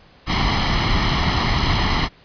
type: noise with comb filter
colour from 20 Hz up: pink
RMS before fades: -18 dBFS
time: 0.26-2.09 s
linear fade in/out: 50 ms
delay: 0.97 ms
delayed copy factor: +0.65
effects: pink hiss -50 dBFS RMS until 2.24 s + resampled to 11025 Hz